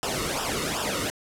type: noise with flanger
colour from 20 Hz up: pink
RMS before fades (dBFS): -28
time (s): 0.03-1.1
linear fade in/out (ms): 0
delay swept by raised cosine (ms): 0.46 to 1.26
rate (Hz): 2.6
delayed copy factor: -0.75
effects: low-pass 11000 Hz 12 dB/octave